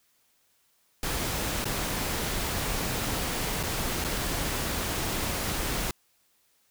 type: noise with dropouts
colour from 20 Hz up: pink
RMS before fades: -30 dBFS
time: 1.03-5.91 s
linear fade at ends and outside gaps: 2 ms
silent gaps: 1.644-1.654 / 3.63-3.634 / 4.042-4.046 s
effects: white hiss -68 dBFS RMS until 6.7 s